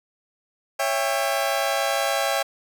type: chord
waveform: sawtooth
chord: C# diminished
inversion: none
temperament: just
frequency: 554.4 / 665.2 / 798.3 Hz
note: C#5 / E5 / G5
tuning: 0 / +16 / +31 cents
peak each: -22 dBFS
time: 0.79-2.43 s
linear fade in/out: 10 ms
effects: none